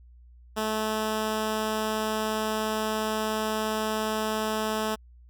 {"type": "tone", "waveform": "10% pulse", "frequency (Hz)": 217.1, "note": "A3", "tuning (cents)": -23, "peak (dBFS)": -18, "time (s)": [0.56, 4.96], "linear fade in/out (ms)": 20, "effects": ["added 60 Hz sine -49 dBFS peak until 5.29 s"]}